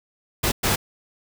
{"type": "noise bursts at uneven times", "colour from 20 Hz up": "pink", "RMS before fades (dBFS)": -21, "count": 2, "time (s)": [[0.43, 0.52], [0.63, 0.76]], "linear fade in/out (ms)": 10, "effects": []}